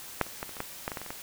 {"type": "clicks", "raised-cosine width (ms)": 0.5, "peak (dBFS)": [-8, -29, -18, -28, -26, -16, -15, -20, -19, -24, -27, -20], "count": 12, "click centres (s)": [0.213, 0.266, 0.429, 0.493, 0.568, 0.604, 0.879, 0.918, 0.972, 1.016, 1.063, 1.105], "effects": ["white hiss -44 dBFS RMS until 1.22 s"]}